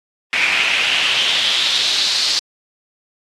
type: noise with band-pass filter sweep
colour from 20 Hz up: pink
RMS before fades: -17 dBFS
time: 0.33-2.39 s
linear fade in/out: 0 ms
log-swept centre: 2300 to 4600 Hz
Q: 4.3
effects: low-pass 9000 Hz 12 dB/octave + AAC 48 kbps